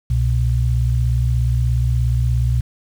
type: tone pair together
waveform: sine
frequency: 64.4 / 121.27 Hz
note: C2 / B2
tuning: -27 / -31 cents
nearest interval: major seventh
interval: 1096 cents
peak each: -17 dBFS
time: 0.1-2.61 s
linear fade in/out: 5 ms
effects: 7-bit